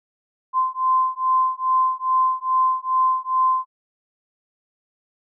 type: beating tone pair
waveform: sine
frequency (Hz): 1035 / 1037.4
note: C6 / C6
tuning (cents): -19 / -15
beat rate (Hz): 2.4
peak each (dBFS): -20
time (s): 0.53-3.66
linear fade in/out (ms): 50
effects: none